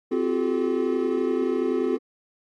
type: tone cluster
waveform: triangle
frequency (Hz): 259.4 / 348.9 / 380.6 / 429.6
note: C4 / F4 / F#4 / A4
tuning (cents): -15 / -2 / +49 / -41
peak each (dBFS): -25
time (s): 0.11-1.97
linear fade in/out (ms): 10
effects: AAC 32 kbps